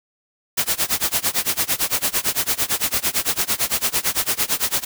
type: noise with tremolo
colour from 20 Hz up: white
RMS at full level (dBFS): -18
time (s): 0.57-4.85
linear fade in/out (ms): 10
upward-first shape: sine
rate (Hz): 8.9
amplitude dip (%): 95
effects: none